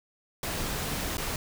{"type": "noise with dropouts", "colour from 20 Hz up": "pink", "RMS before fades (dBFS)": -32, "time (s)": [0.43, 1.36], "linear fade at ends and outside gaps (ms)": 2, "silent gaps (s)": [1.171, 1.18], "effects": []}